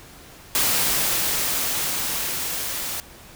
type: noise with level ramp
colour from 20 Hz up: white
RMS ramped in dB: -20 to -29 dBFS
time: 0.55-3 s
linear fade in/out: 0 ms
effects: pink hiss -45 dBFS RMS until 3.35 s